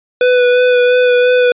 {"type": "tone with vibrato", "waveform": "square", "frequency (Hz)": 495.5, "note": "B4", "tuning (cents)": 6, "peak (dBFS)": -8, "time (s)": [0.21, 1.52], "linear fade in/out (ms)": 2, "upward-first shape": "sine", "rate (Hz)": 2.9, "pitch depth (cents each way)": 15, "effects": ["resampled to 8000 Hz"]}